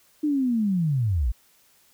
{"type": "linear sweep", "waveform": "sine", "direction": "down", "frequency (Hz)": [307.6, 48.35], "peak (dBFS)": -20, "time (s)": [0.23, 1.32], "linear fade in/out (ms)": 10, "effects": ["white hiss -60 dBFS RMS until 1.93 s"]}